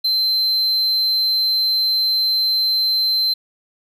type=tone; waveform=triangle; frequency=4100 Hz; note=C8; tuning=36 cents flat; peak=-14 dBFS; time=0.04-3.34 s; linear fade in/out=10 ms; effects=none